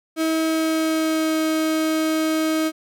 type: tone with pitch glide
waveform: 35% pulse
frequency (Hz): 320.6 to 316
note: E4 to D#4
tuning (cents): -48 to +27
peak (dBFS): -17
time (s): 0.16-2.72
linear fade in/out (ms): 50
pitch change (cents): -25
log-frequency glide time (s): 0.46-1.4
effects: none